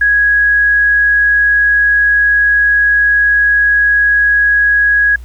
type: tone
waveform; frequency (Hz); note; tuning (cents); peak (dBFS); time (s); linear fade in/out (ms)
sine; 1661.2; G#6; 0; -7; 0.01-5.16; 5
effects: added 60 Hz sine -27 dBFS peak until 5.24 s + pink hiss -48 dBFS RMS until 5.24 s